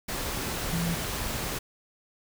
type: tone in noise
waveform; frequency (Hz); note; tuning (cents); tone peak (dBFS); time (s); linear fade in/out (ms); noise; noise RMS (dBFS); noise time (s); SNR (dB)
sine; 169.2; E3; +45; -27; 0.72-0.95; 10; pink; -32; 0.08-1.59; +2
effects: none